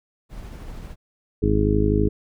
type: noise with tremolo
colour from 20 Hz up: brown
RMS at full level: -35 dBFS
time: 0.29-0.96 s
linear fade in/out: 50 ms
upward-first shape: sine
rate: 13 Hz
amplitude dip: 25%
type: harmonic tone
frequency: 52 Hz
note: G#1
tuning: 3 cents sharp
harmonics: 1 / 2 / 3 / 4 / 5 / 6 / 7 / 8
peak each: -22 / -23 / -28 / -25 / -29 / -24 / -33 / -23 dBFS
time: 1.42-2.09 s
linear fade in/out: 10 ms
effects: none